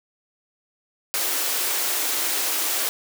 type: high-pass noise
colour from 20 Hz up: white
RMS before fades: -24 dBFS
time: 1.14-2.89 s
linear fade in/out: 0 ms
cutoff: 280 Hz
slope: 48 dB/octave
effects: none